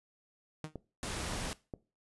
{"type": "tone with exponential decay", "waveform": "sawtooth", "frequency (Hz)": 155.2, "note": "D#3", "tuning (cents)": -4, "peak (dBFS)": -31, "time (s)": [0.64, 0.74], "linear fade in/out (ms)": 0, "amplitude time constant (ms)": 21}
{"type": "clicks", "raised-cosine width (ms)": 2, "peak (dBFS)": -27, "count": 3, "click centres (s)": [0.757, 1.335, 1.738]}
{"type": "noise", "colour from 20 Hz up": "pink", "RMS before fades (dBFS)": -38, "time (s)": [1.03, 1.53], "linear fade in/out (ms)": 0}
{"effects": ["noise-tail reverb RT60 0.3 s tail -19 dB re dry", "resampled to 24000 Hz"]}